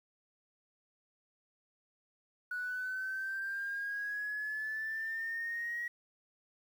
sine exponential sweep, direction up, 1469 to 1908 Hz, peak -34 dBFS, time 2.51-5.88 s, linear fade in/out 5 ms, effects tanh soft clip ceiling -31 dBFS + 10-bit

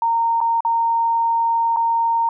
sine tone with dropouts, 922 Hz, A#5, 19 cents flat, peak -15 dBFS, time 0.02-2.29 s, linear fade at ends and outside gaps 2 ms, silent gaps 0.405-0.412 / 0.606-0.649 / 1.763-1.769 s, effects none

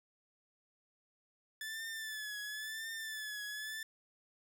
sawtooth tone with vibrato, 1740 Hz, A6, 20 cents flat, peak -37 dBFS, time 1.61-3.83 s, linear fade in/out 2 ms, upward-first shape triangle, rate 0.96 Hz, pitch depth 70 cents each way, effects none

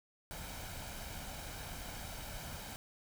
pink noise with comb filter, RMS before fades -45 dBFS, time 0.31-2.76 s, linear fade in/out 0 ms, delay 1.3 ms, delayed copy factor +0.5, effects none

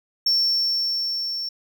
triangle tone with level ramp, 5440 Hz, F8, 46 cents flat, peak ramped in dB -15 to -25 dBFS, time 0.26-1.49 s, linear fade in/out 5 ms, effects none

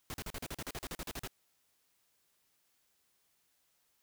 pink noise bursts, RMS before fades -41 dBFS, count 15, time 0.1-1.274 s, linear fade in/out 0 ms, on 40 ms, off 41 ms, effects white hiss -75 dBFS RMS until 4.02 s

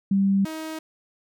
sine / sawtooth tone pair in turn, 196 / 316.5 Hz, G3 / D#4, 0 / +30 cents, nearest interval minor sixth, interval 830 cents, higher second, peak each -17 / -27 dBFS, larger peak first, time 0.11-0.45 / 0.45-0.79 s, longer neither, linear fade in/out 5 ms, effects none

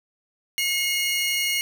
sawtooth tone pair together, 2162 / 2872 Hz, C#7 / F7, -44 / +48 cents, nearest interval perfect fourth, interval 492 cents, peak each -21 / -22 dBFS, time 0.58-1.61 s, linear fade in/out 0 ms, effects 7-bit

